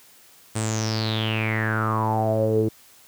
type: tone with low-pass filter sweep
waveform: sawtooth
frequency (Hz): 110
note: A2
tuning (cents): 0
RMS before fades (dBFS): -23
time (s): 0.55-2.69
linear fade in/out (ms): 10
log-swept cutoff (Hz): 8800 to 370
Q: 9.1
effects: white hiss -52 dBFS RMS until 3.07 s + high-pass 60 Hz 12 dB/octave